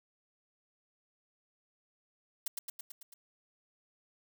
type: noise with echo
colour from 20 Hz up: blue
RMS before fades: -34 dBFS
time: 2.46-2.48 s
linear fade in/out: 5 ms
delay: 110 ms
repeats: 6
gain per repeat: -3 dB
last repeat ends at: 3.14 s
effects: none